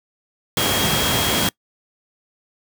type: tone in noise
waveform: sine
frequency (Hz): 3264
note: G#7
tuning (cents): -31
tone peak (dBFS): -24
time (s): 0.57-1.49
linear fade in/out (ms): 2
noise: pink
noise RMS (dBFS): -19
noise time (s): 0.57-1.49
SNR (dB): -8
effects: noise-tail reverb RT60 0.1 s tail -25 dB re dry + high-pass 100 Hz 12 dB/octave